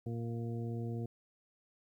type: harmonic tone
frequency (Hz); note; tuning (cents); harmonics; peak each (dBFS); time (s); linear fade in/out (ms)
116.54; A#2; 0; 1 / 2 / 3 / 4 / 6; -37 / -42 / -46 / -47 / -54; 0.06-1.06; 5
effects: 12-bit